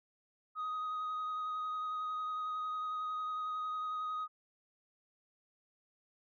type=tone with vibrato; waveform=sine; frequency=1252 Hz; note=D#6; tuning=10 cents sharp; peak=-33 dBFS; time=0.55-4.28 s; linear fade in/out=50 ms; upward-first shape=sine; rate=11 Hz; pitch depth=14 cents each way; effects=tanh soft clip ceiling -34 dBFS

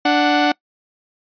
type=tone pair together; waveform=sawtooth; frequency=293.7 / 740 Hz; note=D4 / F#5; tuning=0 / 0 cents; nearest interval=octave + major third; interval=1600 cents; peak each=-12 dBFS; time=0.05-0.52 s; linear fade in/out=5 ms; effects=noise-tail reverb RT60 0.1 s tail -24 dB re dry + resampled to 11025 Hz

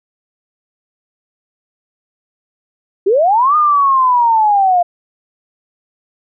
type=linear two-way sweep; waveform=sine; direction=up then down; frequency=360.5 to 1233 to 691 Hz; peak=-8 dBFS; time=3.06-4.83 s; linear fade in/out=10 ms; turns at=3.56 s; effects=none

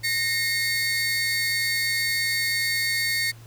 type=tone cluster; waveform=40% pulse; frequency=1852 / 2151 / 4503 Hz; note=A#6 / C7 / C#8; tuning=-12 / +47 / +26 cents; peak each=-26 dBFS; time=0.03-3.32 s; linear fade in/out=20 ms; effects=added 114 Hz sine -43 dBFS peak until 3.46 s + pink hiss -52 dBFS RMS until 3.46 s

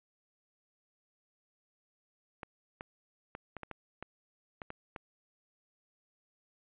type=clicks; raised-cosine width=0.5 ms; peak=-26 dBFS; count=10; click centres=2.432 / 2.809 / 3.351 / 3.567 / 3.633 / 3.713 / 4.026 / 4.618 / 4.704 / 4.962 s; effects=resampled to 8000 Hz

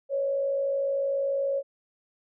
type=tone with frequency modulation; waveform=sine; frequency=552 Hz; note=C#5; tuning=7 cents flat; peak=-24 dBFS; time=0.09-1.63 s; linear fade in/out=50 ms; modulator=53.6 Hz; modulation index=0.43; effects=none

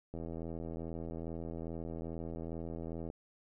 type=click train; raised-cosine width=2 ms; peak=-29 dBFS; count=245; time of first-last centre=0.14-3.101 s; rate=82.4 Hz; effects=none

